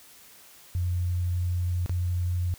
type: tone with dropouts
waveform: sine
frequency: 88.8 Hz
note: F2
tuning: 29 cents sharp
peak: -24 dBFS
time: 0.75-2.54 s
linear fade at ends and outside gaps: 0 ms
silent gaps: 1.861-1.895 s
effects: white hiss -52 dBFS RMS until 2.58 s